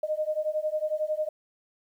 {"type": "beating tone pair", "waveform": "sine", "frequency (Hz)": [610, 621], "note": ["D#5", "D#5"], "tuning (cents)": [-34, -3], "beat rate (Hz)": 11, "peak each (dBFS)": -29, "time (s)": [0.03, 1.29], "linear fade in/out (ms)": 5, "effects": ["10-bit"]}